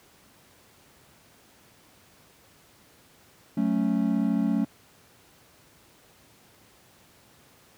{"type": "chord", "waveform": "triangle", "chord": "F# minor", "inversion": "none", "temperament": "equal", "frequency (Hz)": [185, 220, 277.2], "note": ["F#3", "A3", "C#4"], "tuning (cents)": [0, 0, 0], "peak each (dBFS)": [-26, -23, -25], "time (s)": [3.57, 4.65], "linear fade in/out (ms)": 5, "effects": ["pink hiss -57 dBFS RMS until 7.77 s", "high-pass 80 Hz 12 dB/octave"]}